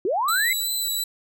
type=linear sweep; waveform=sine; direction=up; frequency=326.8 to 2148 Hz; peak=-20 dBFS; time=0.05-0.53 s; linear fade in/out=2 ms
type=tone with vibrato; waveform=15% pulse; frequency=3975 Hz; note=B7; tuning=10 cents sharp; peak=-17 dBFS; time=0.28-1.04 s; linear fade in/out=5 ms; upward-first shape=sine; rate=2.7 Hz; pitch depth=21 cents each way
effects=none